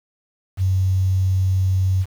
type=tone with quantisation; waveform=sine; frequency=94.1 Hz; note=F#2; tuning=30 cents sharp; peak=-15 dBFS; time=0.57-2.06 s; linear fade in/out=50 ms; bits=7; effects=none